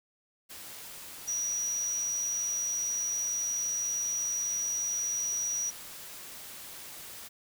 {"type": "tone in noise", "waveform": "sine", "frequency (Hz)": 5800, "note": "F#8", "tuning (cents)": -35, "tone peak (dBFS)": -29, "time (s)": [1.27, 5.71], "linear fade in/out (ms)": 20, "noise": "white", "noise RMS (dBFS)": -45, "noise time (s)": [0.49, 7.29], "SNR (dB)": 13, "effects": []}